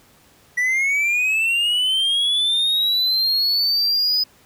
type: linear sweep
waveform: triangle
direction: up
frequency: 1945 to 5020 Hz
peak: -15 dBFS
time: 0.57-4.24 s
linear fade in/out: 10 ms
effects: pink hiss -53 dBFS RMS until 4.45 s + high-pass 60 Hz 12 dB/octave